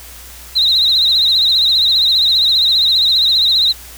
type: tone with vibrato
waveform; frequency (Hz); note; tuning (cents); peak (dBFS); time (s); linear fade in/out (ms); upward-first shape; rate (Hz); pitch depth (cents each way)
sine; 3910; B7; -18; -9; 0.55-3.73; 20; triangle; 15; 120
effects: added 60 Hz sine -38 dBFS peak until 3.97 s + white hiss -36 dBFS RMS until 3.97 s